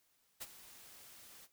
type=noise with ADSR envelope; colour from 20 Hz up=white; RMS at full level=-43 dBFS; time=0.4-1.48 s; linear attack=19 ms; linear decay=38 ms; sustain=-14 dB; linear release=40 ms; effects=white hiss -75 dBFS RMS until 1.52 s